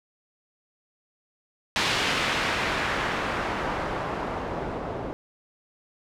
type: noise with low-pass filter sweep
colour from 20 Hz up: white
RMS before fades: -28 dBFS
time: 1.76-5.13 s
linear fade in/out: 0 ms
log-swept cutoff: 3500 to 570 Hz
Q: 0.89
effects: none